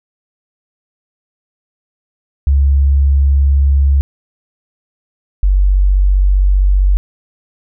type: tone pair in turn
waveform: sine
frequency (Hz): 69.3 / 47.64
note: C#2 / G1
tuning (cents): 0 / -49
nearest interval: tritone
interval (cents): 649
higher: first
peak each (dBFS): -7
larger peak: neither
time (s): 2.47-4.01 / 5.43-6.97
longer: neither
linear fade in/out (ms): 0
effects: none